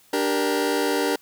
sawtooth chord, G minor, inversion second, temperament just, 294 / 392 / 470.4 Hz, D4 / G4 / Bb4, +2 / 0 / +16 cents, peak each -21 dBFS, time 0.13-1.16 s, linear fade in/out 5 ms, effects white hiss -56 dBFS RMS until 1.21 s

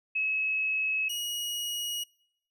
sine / sawtooth tone pair in turn, 2574 / 2896 Hz, E7 / F#7, -42 / -38 cents, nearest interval major second, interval 204 cents, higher second, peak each -26 / -28 dBFS, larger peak first, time 0.15-1.09 / 1.09-2.04 s, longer second, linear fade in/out 10 ms, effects noise-tail reverb RT60 0.7 s tail -24 dB re dry

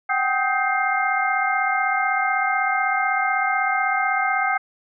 sine tone cluster, 755 / 791 / 1261 / 1565 / 2112 Hz, F#5 / G5 / D#6 / G6 / C7, +35 / +15 / +23 / -3 / +16 cents, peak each -25 dBFS, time 0.09-4.58 s, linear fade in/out 10 ms, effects none

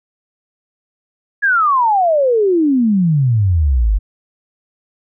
sine exponential sweep, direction down, 1699 to 46.25 Hz, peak -10 dBFS, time 1.42-3.99 s, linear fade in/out 20 ms, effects none

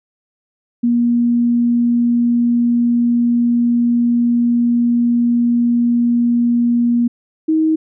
sine tone pair in turn, 238.2 / 315.9 Hz, A#3 / D#4, +38 / +26 cents, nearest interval perfect fourth, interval 488 cents, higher second, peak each -11 dBFS, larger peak neither, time 0.83-7.08 / 7.48-7.76 s, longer first, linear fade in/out 10 ms, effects none

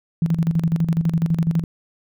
sine tone with tremolo, 164.81 Hz, E3, in tune, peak -14 dBFS, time 0.22-1.64 s, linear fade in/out 2 ms, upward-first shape square, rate 12 Hz, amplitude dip 70%, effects none

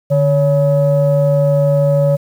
sine tone pair together, 147.9 / 562.4 Hz, D3 / C#5, +13 / +25 cents, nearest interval octave + major seventh, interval 2312 cents, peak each -11 dBFS, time 0.1-2.17 s, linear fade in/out 20 ms, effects tanh soft clip ceiling -5 dBFS + 7-bit

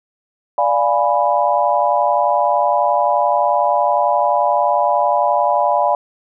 sine chord, D diminished seventh, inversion none, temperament equal, 587.3 / 698.5 / 830.6 / 987.8 Hz, D5 / F5 / Ab5 / Cb6, 0 / 0 / 0 / 0 cents, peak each -18 dBFS, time 0.58-5.95 s, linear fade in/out 2 ms, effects none

